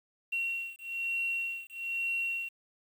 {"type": "beating tone pair", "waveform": "sine", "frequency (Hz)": [2736, 2737.1], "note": ["F7", "F7"], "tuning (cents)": [-36, -36], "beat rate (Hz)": 1.1, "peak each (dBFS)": [-34, -34], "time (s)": [0.32, 2.49], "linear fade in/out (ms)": 10, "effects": ["tanh soft clip ceiling -24 dBFS", "9-bit"]}